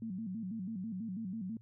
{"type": "tone with vibrato", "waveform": "sine", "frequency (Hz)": 204.1, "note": "G#3", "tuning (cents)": -30, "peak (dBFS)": -37, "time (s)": [0.02, 1.57], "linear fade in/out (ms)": 2, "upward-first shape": "square", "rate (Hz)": 6.1, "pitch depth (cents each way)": 170, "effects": ["added 112 Hz sine -55 dBFS peak until 1.61 s"]}